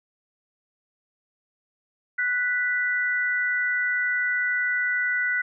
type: tone pair together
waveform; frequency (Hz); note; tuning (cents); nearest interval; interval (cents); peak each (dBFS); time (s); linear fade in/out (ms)
sine; 1480 / 1975.5; F#6 / B6; 0 / 0; perfect fourth; 500; -24 / -25; 2.18-5.42; 10
effects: none